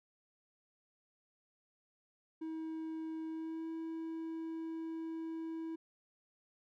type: tone with pitch glide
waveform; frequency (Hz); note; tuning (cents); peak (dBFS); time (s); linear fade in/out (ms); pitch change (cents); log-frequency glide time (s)
triangle; 320 to 325.2; D#4 to E4; +49 to -23; -37; 2.41-5.76; 10; +28; 3.28-3.69
effects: none